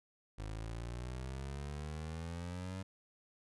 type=exponential sweep; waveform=25% pulse; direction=up; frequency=51.91 to 96 Hz; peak=-37 dBFS; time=0.38-2.83 s; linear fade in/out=10 ms; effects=resampled to 24000 Hz

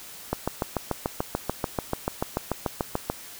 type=click train; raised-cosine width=1 ms; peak=-10 dBFS; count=20; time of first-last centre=0.33-3.1 s; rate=6.86 Hz; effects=white hiss -43 dBFS RMS until 3.39 s

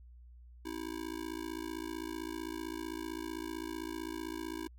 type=tone with amplitude modulation; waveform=square; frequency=323.1 Hz; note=E4; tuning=35 cents flat; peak=-35 dBFS; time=0.65-4.68 s; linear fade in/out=10 ms; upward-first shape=sine; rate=55.6 Hz; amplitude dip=100%; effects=added 60 Hz sine -52 dBFS peak until 4.78 s

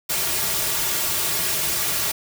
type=noise with comb filter; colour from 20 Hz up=white; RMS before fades=-23 dBFS; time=0.09-2.12 s; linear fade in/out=10 ms; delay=3.9 ms; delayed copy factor=-0.8; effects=none

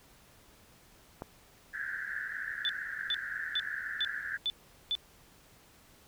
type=click; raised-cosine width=1 ms; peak=-24 dBFS; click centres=1.221 s
type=band-pass noise; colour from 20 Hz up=white; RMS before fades=-38 dBFS; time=1.73-4.38 s; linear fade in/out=20 ms; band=1500 to 1800 Hz; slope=96 dB/octave
type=tone bursts; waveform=sine; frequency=3500 Hz; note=A7; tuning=10 cents flat; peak=-28 dBFS; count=6; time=2.65-4.952 s; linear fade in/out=0 ms; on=42 ms; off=410 ms
effects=pink hiss -60 dBFS RMS until 6.07 s

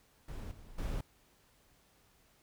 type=noise with level steps; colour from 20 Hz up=brown; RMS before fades=-42 / -53 / -36 dBFS; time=0.28-1.01 s; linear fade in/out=5 ms; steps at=0.51 / 0.78 s; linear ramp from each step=5 ms; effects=pink hiss -68 dBFS RMS until 2.42 s

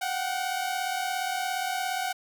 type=tone pair together; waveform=sawtooth; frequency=728 / 765.2 Hz; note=F#5 / G5; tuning=-28 / -42 cents; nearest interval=minor second; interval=86 cents; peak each=-27 dBFS; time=0.01-2.13 s; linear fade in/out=10 ms; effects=none

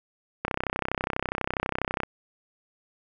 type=click train; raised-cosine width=0.5 ms; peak=-11 dBFS; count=52; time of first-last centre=0.45-2.034 s; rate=32.2 Hz; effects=none

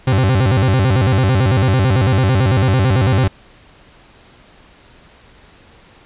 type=tone with vibrato; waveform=40% pulse; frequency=111.7 Hz; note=A2; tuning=27 cents sharp; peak=-10 dBFS; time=0.07-3.28 s; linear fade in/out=5 ms; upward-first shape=square; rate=9 Hz; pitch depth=270 cents each way; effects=pink hiss -46 dBFS RMS until 6.05 s + resampled to 8000 Hz

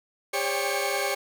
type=tone cluster; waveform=sawtooth; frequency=402.2 / 535 / 571 / 794 / 2206 Hz; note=G4 / C5 / D5 / G5 / C#7; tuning=+44 / +38 / -49 / +22 / -9 cents; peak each=-28 dBFS; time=0.33-1.15 s; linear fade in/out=10 ms; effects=none

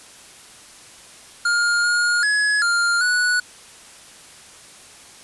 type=tone with pitch steps; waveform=square; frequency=1414 / 1429 / 1687 / 1400 / 1472 Hz; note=F6 / F6 / G#6 / F6 / F#6; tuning=+21 / +39 / +27 / +4 / -9 cents; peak=-17 dBFS; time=1.45-3.4 s; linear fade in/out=5 ms; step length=390 ms; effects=white hiss -44 dBFS RMS until 5.23 s + resampled to 24000 Hz

